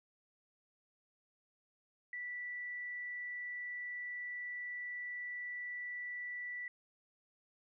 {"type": "tone", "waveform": "sine", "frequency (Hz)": 1964, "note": "B6", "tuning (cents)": -10, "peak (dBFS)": -40, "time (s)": [2.13, 6.68], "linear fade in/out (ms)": 2, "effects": []}